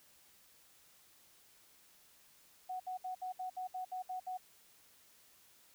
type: tone bursts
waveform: sine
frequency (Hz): 740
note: F#5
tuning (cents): 0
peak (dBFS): -38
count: 10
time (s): 2.69-4.375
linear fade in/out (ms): 10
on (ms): 110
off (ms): 65
effects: white hiss -65 dBFS RMS until 5.74 s